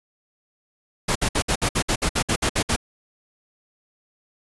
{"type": "noise bursts", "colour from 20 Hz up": "pink", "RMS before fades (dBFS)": -21, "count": 13, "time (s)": [1.08, 2.763], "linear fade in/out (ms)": 10, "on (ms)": 75, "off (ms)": 59, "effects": ["resampled to 24000 Hz"]}